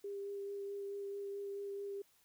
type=tone with vibrato; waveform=sine; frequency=400.2 Hz; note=G4; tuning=36 cents sharp; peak=-40 dBFS; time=0.04-2.02 s; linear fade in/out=5 ms; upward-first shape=sine; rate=4.6 Hz; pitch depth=12 cents each way; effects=white hiss -71 dBFS RMS until 2.24 s